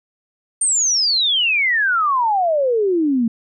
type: exponential sweep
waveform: sine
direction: down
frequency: 8950 to 221.4 Hz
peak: -14 dBFS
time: 0.61-3.28 s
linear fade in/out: 5 ms
effects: none